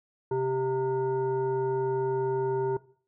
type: tone with frequency modulation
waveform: sine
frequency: 392.2 Hz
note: G4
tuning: 1 cent sharp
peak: -25 dBFS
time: 0.31-2.77 s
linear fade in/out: 5 ms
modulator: 524 Hz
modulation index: 0.77
effects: noise-tail reverb RT60 0.5 s tail -19 dB re dry